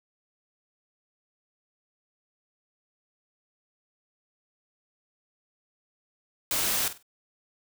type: noise with echo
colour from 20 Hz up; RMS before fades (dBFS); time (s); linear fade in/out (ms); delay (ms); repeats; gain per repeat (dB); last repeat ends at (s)
white; -27; 6.51-6.88; 2; 49; 3; -12; 7.027
effects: none